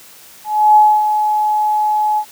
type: tone with ADSR envelope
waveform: sine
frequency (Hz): 849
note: G#5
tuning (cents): +38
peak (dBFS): -4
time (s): 0.44-2.25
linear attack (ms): 320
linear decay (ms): 260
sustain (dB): -8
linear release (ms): 70
effects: white hiss -41 dBFS RMS until 2.31 s + high-pass 100 Hz 12 dB/octave